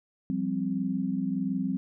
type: chord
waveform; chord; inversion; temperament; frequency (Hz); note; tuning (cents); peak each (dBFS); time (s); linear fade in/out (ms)
sine; F suspended second; none; equal; 174.61 / 196 / 261.6; F3 / G3 / C4; 0 / 0 / 0; -33 / -30 / -30; 0.3-1.77; 0
effects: none